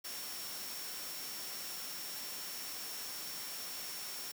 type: tone in noise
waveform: sine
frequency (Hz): 5480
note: F8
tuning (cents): -34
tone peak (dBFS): -47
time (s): 0.04-4.32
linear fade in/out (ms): 10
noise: white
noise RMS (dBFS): -44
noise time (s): 0.04-4.32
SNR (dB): -6
effects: high-pass 150 Hz 12 dB/octave